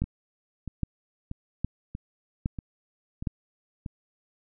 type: two click trains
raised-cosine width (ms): 5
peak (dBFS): -22 / -14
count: 7 / 5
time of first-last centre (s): 0.04-3.862 / 0.02-3.272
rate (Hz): 1.57 / 1.23
effects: none